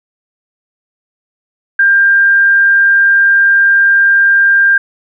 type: tone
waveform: sine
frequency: 1595 Hz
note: G6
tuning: 30 cents sharp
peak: -5 dBFS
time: 1.79-4.78 s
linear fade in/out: 5 ms
effects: none